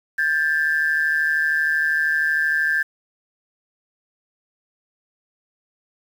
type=tone pair together; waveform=sine; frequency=1590.1 / 1743 Hz; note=G6 / A6; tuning=+24 / -17 cents; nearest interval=major second; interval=159 cents; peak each=-19 / -20 dBFS; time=0.18-2.83 s; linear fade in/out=10 ms; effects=tanh soft clip ceiling -10 dBFS + 7-bit